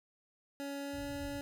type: tone with pitch glide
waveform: 25% pulse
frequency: 280.7 to 283.6 Hz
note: C#4 to C#4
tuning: +22 to +40 cents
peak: -35 dBFS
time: 0.6-1.41 s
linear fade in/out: 0 ms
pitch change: +18 cents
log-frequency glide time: 0.8-1.05 s
type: low-pass noise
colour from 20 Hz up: white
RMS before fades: -48 dBFS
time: 0.93-1.4 s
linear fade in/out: 5 ms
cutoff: 130 Hz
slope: 96 dB/octave
effects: none